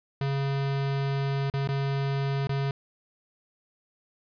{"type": "tone with dropouts", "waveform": "square", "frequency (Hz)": 138.1, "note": "C#3", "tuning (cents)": -6, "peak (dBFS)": -26, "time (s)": [0.21, 2.71], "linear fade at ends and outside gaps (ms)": 2, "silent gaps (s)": [[1.5, 1.538], [1.675, 1.688], [2.471, 2.493]], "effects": ["resampled to 11025 Hz", "11-bit"]}